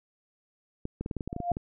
clicks, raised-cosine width 3 ms, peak -20 dBFS, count 12, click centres 0.854 / 1.01 / 1.061 / 1.112 / 1.167 / 1.208 / 1.276 / 1.329 / 1.364 / 1.403 / 1.517 / 1.569 s
sine tone with exponential growth, 698.5 Hz, F5, in tune, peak -22 dBFS, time 1.29-1.52 s, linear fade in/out 5 ms, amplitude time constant 48 ms
effects none

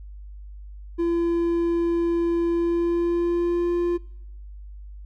triangle tone with pitch glide, 339.7 to 347.6 Hz, F4 to F4, -48 to -8 cents, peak -18 dBFS, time 0.98-3.98 s, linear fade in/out 20 ms, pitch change +40 cents, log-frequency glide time 2.5-3.72 s, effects noise-tail reverb RT60 0.8 s tail -24 dB re dry + added 50 Hz sine -37 dBFS peak until 5.05 s

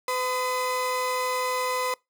35% pulse tone cluster, 506 / 1012 / 1249 Hz, B4 / B5 / D#6, +42 / +42 / +6 cents, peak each -27 / -28 / -34 dBFS, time 0.08-1.94 s, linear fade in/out 2 ms, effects noise-tail reverb RT60 0.2 s tail -24 dB re dry

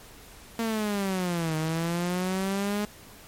sawtooth linear two-way sweep, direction down then up, 230.6 to 155.7 to 209.2 Hz, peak -22 dBFS, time 0.59-2.85 s, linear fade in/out 2 ms, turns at 1.56 s, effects pink hiss -49 dBFS RMS until 3.27 s + MP3 64 kbps

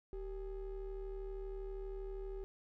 triangle ring-modulated tone, 211.3 Hz, G#3, 30 cents sharp, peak -36 dBFS, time 0.13-2.44 s, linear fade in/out 0 ms, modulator 175 Hz, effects none

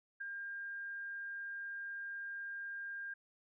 sine tone with ADSR envelope, 1604 Hz, G6, 39 cents sharp, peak -38 dBFS, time 0.2-3.14 s, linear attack 13 ms, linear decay 9 ms, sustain -3 dB, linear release 7 ms, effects none

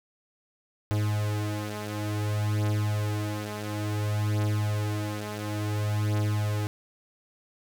45% pulse beating tone pair, 104.9 / 105.47 Hz, G#2 / G#2, +18 / +27 cents, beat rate 0.57 Hz, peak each -28 / -31 dBFS, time 0.91-6.67 s, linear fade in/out 0 ms, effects none

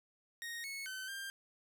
sawtooth tone with pitch steps, 1865 / 2198 / 1528 / 1591 Hz, A#6 / C#7 / G6 / G6, 0 / -15 / -45 / +25 cents, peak -38 dBFS, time 0.42-1.3 s, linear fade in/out 0 ms, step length 220 ms, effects none

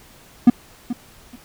triangle tone with echo, 242 Hz, B3, 35 cents flat, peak -3 dBFS, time 0.47-0.5 s, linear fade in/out 5 ms, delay 430 ms, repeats 2, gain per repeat -15 dB, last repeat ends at 1.36 s, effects pink hiss -48 dBFS RMS until 1.44 s

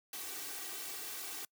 white noise with comb filter, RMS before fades -43 dBFS, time 0.13-1.45 s, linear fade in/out 2 ms, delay 2.6 ms, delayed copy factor +1, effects noise-tail reverb RT60 0.1 s tail -26 dB re dry + high-pass 150 Hz 12 dB/octave

